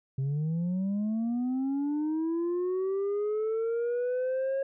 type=linear sweep; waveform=sine; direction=up; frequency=130.81 to 547 Hz; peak=-24 dBFS; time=0.18-4.63 s; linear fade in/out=5 ms; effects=tanh soft clip ceiling -26 dBFS